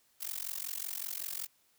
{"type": "noise with amplitude modulation", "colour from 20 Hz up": "blue", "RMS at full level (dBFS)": -35, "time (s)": [0.2, 1.47], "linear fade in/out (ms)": 20, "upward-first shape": "sine", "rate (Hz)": 45.3, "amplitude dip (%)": 100, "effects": ["white hiss -70 dBFS RMS until 1.78 s"]}